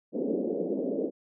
white band-pass noise, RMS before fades -30 dBFS, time 0.12-1.11 s, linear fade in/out 50 ms, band 200 to 530 Hz, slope 48 dB/octave, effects none

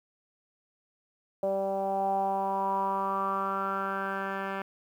10% pulse tone with low-pass filter sweep, 194.6 Hz, G3, 12 cents flat, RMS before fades -30 dBFS, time 1.43-4.62 s, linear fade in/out 2 ms, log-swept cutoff 610 to 1900 Hz, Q 6.3, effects 10-bit

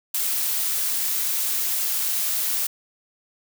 blue noise, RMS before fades -24 dBFS, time 0.14-2.67 s, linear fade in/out 5 ms, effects none

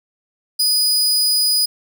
sawtooth tone, 4960 Hz, D#8, 6 cents flat, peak -11 dBFS, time 0.59-1.66 s, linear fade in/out 10 ms, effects none

